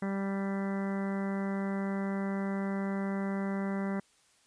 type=harmonic tone with a mistuned harmonic; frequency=196 Hz; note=G3; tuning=in tune; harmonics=1 / 2 / 3 / 4 / 5 / 6 / 7 / 8 / 9 / 10; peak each=-31 / -40 / -42 / -46 / -47 / -49 / -49 / -50 / -51 / -48 dBFS; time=0.02-4 s; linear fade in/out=5 ms; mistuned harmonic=10; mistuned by=+21 cents; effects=white hiss -66 dBFS RMS until 4.46 s + resampled to 22050 Hz